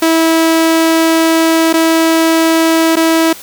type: tone with dropouts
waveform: sawtooth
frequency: 325.6 Hz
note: E4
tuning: 21 cents flat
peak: -4 dBFS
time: 0.02-3.33 s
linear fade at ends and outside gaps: 5 ms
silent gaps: 1.729-1.738 / 2.957-2.967 s
effects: white hiss -32 dBFS RMS until 3.42 s